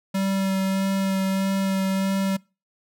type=tone with vibrato; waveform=square; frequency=192.9 Hz; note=G3; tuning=28 cents flat; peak=-22 dBFS; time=0.14-2.37 s; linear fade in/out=10 ms; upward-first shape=sine; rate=1.6 Hz; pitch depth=12 cents each way; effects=noise-tail reverb RT60 0.3 s tail -24 dB re dry